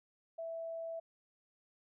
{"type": "tone", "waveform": "sine", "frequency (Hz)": 659.3, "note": "E5", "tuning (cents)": 0, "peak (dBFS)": -39, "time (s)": [0.38, 1], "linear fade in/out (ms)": 10, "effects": []}